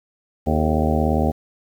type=harmonic tone with a mistuned harmonic; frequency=77.5 Hz; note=D#2; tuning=6 cents flat; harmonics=1 / 2 / 3 / 4 / 5 / 6 / 7 / 8 / 9 / 10; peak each=-21 / -25 / -22 / -28 / -29 / -29 / -27 / -30 / -28 / -27 dBFS; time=0.46-1.32 s; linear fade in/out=20 ms; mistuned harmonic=6; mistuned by=-84 cents; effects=8-bit